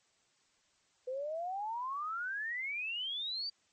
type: exponential sweep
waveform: sine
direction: up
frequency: 497.9 to 4699 Hz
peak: -35 dBFS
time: 1.07-3.5 s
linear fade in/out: 10 ms
effects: white hiss -72 dBFS RMS until 3.72 s + MP3 32 kbps